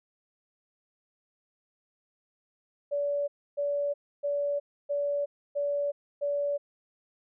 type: tone bursts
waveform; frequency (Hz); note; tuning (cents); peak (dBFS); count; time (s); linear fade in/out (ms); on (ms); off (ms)
sine; 574; D5; -40; -26; 6; 2.91-6.58; 20; 370; 290
effects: none